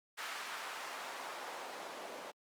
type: noise with band-pass filter sweep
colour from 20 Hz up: white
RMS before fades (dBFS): -45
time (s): 0.17-2.32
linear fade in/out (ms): 20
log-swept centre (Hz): 1400 to 530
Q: 1.1
effects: high-pass 200 Hz 12 dB/octave + Opus 48 kbps